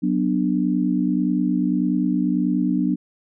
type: chord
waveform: sine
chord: B minor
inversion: second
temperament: just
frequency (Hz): 185.21 / 246.9 / 296.3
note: F#3 / B3 / D4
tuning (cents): +2 / 0 / +15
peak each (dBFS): -22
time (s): 0.02-2.96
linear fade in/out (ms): 20
effects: none